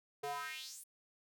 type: tone with high-pass filter sweep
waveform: square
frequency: 142.5 Hz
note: C#3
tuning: 48 cents sharp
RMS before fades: -44 dBFS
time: 0.23-0.84 s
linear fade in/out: 10 ms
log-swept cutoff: 480 to 11000 Hz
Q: 3.5
effects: none